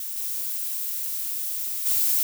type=noise with level steps; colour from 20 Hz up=violet; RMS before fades=-32 / -29 / -22 dBFS; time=0-2.23 s; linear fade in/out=2 ms; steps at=0.16 / 1.85 s; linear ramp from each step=20 ms; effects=none